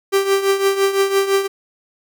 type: tone with tremolo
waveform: 45% pulse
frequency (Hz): 392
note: G4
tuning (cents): 0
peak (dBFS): -11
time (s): 0.12-1.48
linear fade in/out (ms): 20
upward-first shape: triangle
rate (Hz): 5.9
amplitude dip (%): 75
effects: none